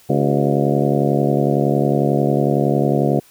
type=harmonic tone with a mistuned harmonic; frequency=71 Hz; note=C#2; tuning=42 cents sharp; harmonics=2 / 3 / 4 / 5 / 6 / 7 / 8 / 9 / 10; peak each=-19 / -21 / -22 / -23 / -24 / -24 / -25 / -26 / -26 dBFS; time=0.09-3.2 s; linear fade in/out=10 ms; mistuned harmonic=6; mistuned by=-88 cents; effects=white hiss -50 dBFS RMS until 3.3 s